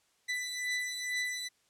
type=beating tone pair; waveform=sawtooth; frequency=1988 / 1990.2 Hz; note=B6 / B6; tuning=+11 / +13 cents; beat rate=2.2 Hz; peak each=-31 / -34 dBFS; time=0.28-1.49 s; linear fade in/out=20 ms; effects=white hiss -71 dBFS RMS until 1.69 s + low-pass 9000 Hz 12 dB/octave